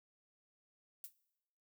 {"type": "noise with exponential decay", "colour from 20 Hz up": "violet", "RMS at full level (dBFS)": -42, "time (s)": [1.04, 1.13], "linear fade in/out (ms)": 2, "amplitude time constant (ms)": 19, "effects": ["noise-tail reverb RT60 0.9 s tail -20 dB re dry"]}